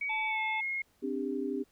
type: tone with pitch glide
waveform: sine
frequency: 2259 to 2154 Hz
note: C#7 to C7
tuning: +32 to +50 cents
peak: -31 dBFS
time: 0.01-0.82 s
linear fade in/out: 5 ms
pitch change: -82 cents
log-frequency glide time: 0.27-0.4 s
type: harmonic tone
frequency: 874 Hz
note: A5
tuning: 12 cents flat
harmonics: 1 / 3 / 4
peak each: -34 / -44 / -46 dBFS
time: 0.09-0.61 s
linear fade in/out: 10 ms
type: chord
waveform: sine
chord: C suspended second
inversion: none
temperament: equal with one note detuned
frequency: 261.6 / 293.7 / 397.7 Hz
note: C4 / D4 / G4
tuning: 0 / 0 / +25 cents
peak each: -35 / -36 / -35 dBFS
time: 1.02-1.64 s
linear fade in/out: 20 ms
effects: pink hiss -69 dBFS RMS until 1.71 s